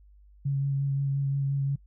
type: tone with vibrato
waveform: sine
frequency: 138.59 Hz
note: C#3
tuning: in tune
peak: -24 dBFS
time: 0.45-1.76 s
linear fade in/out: 10 ms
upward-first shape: sine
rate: 5.7 Hz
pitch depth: 15 cents each way
effects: noise-tail reverb RT60 0.1 s tail -24 dB re dry + added 50 Hz sine -52 dBFS peak until 1.86 s